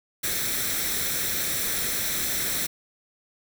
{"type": "noise with comb filter", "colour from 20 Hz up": "white", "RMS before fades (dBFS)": -27, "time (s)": [0.23, 2.67], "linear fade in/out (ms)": 10, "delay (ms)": 0.52, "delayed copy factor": 0.6, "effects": []}